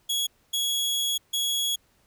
sawtooth tone bursts at uneven times, 3341 Hz, G#7, 10 cents sharp, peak -21 dBFS, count 3, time 0.09-0.27 / 0.53-1.18 / 1.33-1.76 s, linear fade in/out 10 ms, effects pink hiss -65 dBFS RMS until 2.06 s

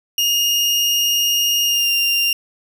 30% pulse tone with pitch glide, 2843 to 2788 Hz, F7 to F7, +30 to -4 cents, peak -12 dBFS, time 0.18-2.33 s, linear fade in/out 2 ms, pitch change -34 cents, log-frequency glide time 1.65-1.9 s, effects none

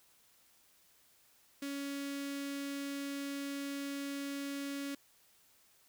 sawtooth tone with notch filter, 280 Hz, C#4, 18 cents sharp, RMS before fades -40 dBFS, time 1.62-4.95 s, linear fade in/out 5 ms, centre 800 Hz, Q 0.77, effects white hiss -67 dBFS RMS until 5.88 s

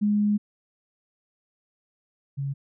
sine tone pair in turn, 207.7 / 138.62 Hz, G#3 / C#3, 0 / 0 cents, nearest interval perfect fifth, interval 700 cents, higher first, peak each -19 / -26 dBFS, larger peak first, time 0.01-0.38 / 2.37-2.54 s, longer first, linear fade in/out 20 ms, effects none

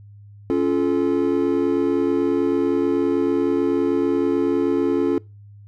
triangle chord, Db augmented, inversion none, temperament just, 277.2 / 346.5 / 433.1 Hz, Db4 / F4 / A4, 0 / -14 / -27 cents, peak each -19 / -19 / -21 dBFS, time 0.5-5.18 s, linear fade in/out 0 ms, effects noise-tail reverb RT60 0.3 s tail -25 dB re dry + added 102 Hz sine -41 dBFS peak until 5.67 s

